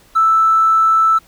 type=tone; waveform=triangle; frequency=1318.5 Hz; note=E6; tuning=in tune; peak=-5 dBFS; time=0.15-1.19 s; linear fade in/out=20 ms; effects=tanh soft clip ceiling -7 dBFS + pink hiss -49 dBFS RMS until 1.27 s